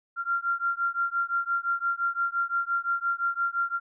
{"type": "beating tone pair", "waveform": "sine", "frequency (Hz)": [1380, 1385.8], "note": ["F6", "F6"], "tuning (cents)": [-21, -14], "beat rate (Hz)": 5.8, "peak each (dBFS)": -28, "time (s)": [0.16, 3.8], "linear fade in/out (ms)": 50, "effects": []}